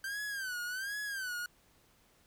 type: tone with vibrato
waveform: 45% pulse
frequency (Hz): 1557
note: G6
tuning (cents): -12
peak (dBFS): -36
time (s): 0.04-1.46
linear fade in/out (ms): 2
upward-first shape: sine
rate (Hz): 1.3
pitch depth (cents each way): 140
effects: pink hiss -67 dBFS RMS until 2.26 s